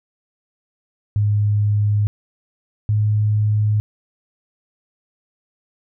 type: tone pair in turn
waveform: sine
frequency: 104 / 105.94 Hz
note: G#2 / G#2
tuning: +3 / +35 cents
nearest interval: unison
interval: 32 cents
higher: second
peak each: -14 dBFS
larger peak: neither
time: 1.16-2.07 / 2.89-3.8 s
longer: neither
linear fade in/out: 0 ms
effects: none